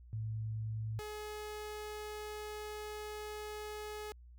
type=tone pair in turn; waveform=sine / sawtooth; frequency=109.8 / 423 Hz; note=A2 / G#4; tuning=-3 / +32 cents; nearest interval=octave + major seventh; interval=2335 cents; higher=second; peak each=-36 / -38 dBFS; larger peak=first; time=0.13-0.99 / 0.99-4.12 s; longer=second; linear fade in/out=0 ms; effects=added 60 Hz sine -53 dBFS peak until 4.38 s